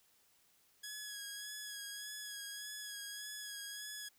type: tone with vibrato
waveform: 10% pulse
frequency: 1671 Hz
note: G#6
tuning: 10 cents sharp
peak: -35 dBFS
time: 0.83-4.09 s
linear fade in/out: 10 ms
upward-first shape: sine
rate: 1.7 Hz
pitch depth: 30 cents each way
effects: white hiss -71 dBFS RMS until 4.18 s